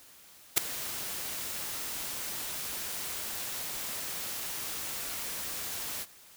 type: noise with ADSR envelope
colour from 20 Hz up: white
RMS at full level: -20 dBFS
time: 0.56-6.06 s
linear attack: 18 ms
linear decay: 4 ms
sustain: -17 dB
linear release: 42 ms
effects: white hiss -55 dBFS RMS until 6.36 s